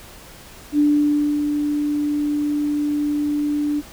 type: tone with ADSR envelope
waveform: sine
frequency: 294.3 Hz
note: D4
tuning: 4 cents sharp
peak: -12 dBFS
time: 0.72-3.82 s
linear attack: 68 ms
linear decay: 600 ms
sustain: -6 dB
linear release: 35 ms
effects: pink hiss -42 dBFS RMS until 3.92 s